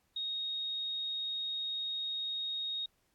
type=tone; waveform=sine; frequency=3738 Hz; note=A#7; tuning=4 cents sharp; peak=-34 dBFS; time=0.16-2.86 s; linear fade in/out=5 ms; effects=pink hiss -75 dBFS RMS until 3.14 s + AAC 64 kbps